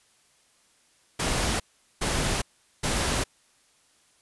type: noise bursts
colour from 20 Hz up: pink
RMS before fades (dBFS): -26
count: 3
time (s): 1.19-3.24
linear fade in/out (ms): 10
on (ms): 410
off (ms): 410
effects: white hiss -63 dBFS RMS until 4.21 s + resampled to 24000 Hz